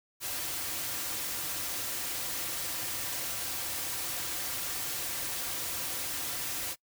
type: noise with comb filter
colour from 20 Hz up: white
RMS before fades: -35 dBFS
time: 0.2-6.76 s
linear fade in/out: 50 ms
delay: 4.7 ms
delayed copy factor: -0.5
effects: noise-tail reverb RT60 0.1 s tail -24 dB re dry